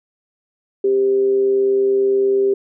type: tone with amplitude modulation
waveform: sine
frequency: 394.7 Hz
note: G4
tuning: 12 cents sharp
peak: -11 dBFS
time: 0.84-2.54 s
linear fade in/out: 5 ms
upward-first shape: sine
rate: 129 Hz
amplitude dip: 35%
effects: none